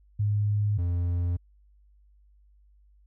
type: tone pair in turn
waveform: sine / triangle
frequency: 103.83 / 87.31 Hz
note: G#2 / F2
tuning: 0 / 0 cents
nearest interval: minor third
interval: 300 cents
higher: first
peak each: -22 dBFS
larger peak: neither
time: 0.19-0.78 / 0.78-1.37 s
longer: neither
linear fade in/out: 10 ms
effects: added 50 Hz sine -56 dBFS peak until 3.06 s